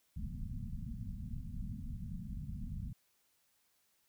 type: low-pass noise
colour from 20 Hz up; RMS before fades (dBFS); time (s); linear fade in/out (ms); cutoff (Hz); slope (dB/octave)
pink; -42; 0.16-2.93; 5; 240; 96
effects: white hiss -75 dBFS RMS until 4.08 s